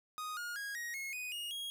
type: tone with pitch steps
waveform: 45% pulse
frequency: 1244.5 / 1429.6 / 1642.1 / 1886.3 / 2167 / 2489 / 2859 / 3284 Hz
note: D#6 / F6 / G#6 / A#6 / C#7 / D#7 / F7 / G#7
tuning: 0 / +40 / -20 / +20 / -40 / 0 / +40 / -20 cents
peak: -39 dBFS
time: 0.18-1.7 s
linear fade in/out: 0 ms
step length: 190 ms
effects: none